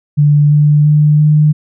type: tone with pitch steps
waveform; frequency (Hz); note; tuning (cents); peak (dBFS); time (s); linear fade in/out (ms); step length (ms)
sine; 147 / 148.45 / 149.92 / 151.39; D3 / D3 / D3 / D#3; +2 / +19 / +36 / -47; -5; 0.17-1.53; 20; 340
effects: none